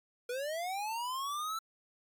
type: linear sweep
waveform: square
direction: up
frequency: 474.3 to 1337 Hz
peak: -35 dBFS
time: 0.29-1.59 s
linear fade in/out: 5 ms
effects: MP3 96 kbps